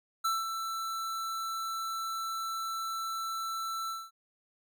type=tone with ADSR envelope; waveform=square; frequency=1332 Hz; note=E6; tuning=18 cents sharp; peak=-27 dBFS; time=0.24-4.11 s; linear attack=13 ms; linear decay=190 ms; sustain=-7 dB; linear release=220 ms; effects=none